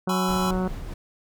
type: harmonic tone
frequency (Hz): 185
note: F#3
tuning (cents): 0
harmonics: 1 / 2 / 3 / 4 / 5 / 6 / 7 / 8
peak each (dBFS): -24 / -30 / -34 / -36 / -38 / -40 / -41 / -42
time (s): 0.07-0.68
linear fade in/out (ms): 5
type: chord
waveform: square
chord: C# minor seventh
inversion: second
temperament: just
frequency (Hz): 831.5 / 997.9 / 1108.7 / 1330.5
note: G#5 / B5 / C#6 / E6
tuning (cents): +2 / +18 / 0 / +16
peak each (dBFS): -33 / -32 / -33 / -31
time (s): 0.09-0.51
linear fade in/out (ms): 5
type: noise with tremolo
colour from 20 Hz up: brown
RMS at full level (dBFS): -33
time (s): 0.28-0.94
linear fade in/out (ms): 5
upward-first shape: sine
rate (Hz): 4.9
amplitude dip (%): 25
effects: none